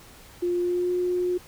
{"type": "tone with pitch glide", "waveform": "sine", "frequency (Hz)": [352.1, 358.7], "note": ["F4", "F4"], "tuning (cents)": [14, 46], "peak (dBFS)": -22, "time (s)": [0.42, 1.38], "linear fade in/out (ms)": 10, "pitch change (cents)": 32, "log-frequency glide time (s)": [0.59, 0.93], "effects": ["pink hiss -49 dBFS RMS until 1.47 s"]}